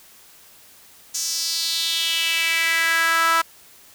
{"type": "tone with high-pass filter sweep", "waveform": "sawtooth", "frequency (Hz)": 329.6, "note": "E4", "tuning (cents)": 0, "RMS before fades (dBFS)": -21, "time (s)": [1.14, 3.42], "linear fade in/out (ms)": 10, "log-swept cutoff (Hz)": [6200, 1200], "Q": 3.6, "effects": ["white hiss -49 dBFS RMS until 3.94 s"]}